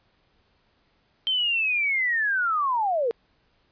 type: linear sweep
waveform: sine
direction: down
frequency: 3138 to 440 Hz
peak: -21 dBFS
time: 1.27-3.11 s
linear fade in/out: 0 ms
effects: pink hiss -66 dBFS RMS until 3.71 s + resampled to 11025 Hz